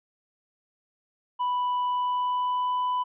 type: tone with pitch glide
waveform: triangle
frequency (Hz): 989 to 996.5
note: B5 to B5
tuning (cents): +2 to +15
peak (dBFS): -22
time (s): 1.39-3.04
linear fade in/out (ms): 20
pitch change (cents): +13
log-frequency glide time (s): 1.83-2.77
effects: resampled to 8000 Hz